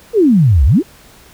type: exponential two-way sweep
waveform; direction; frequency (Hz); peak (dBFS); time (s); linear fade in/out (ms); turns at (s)
sine; down then up; 492.5 to 60.6 to 443.3; -6; 0.13-0.83; 50; 0.65
effects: pink hiss -43 dBFS RMS until 1.33 s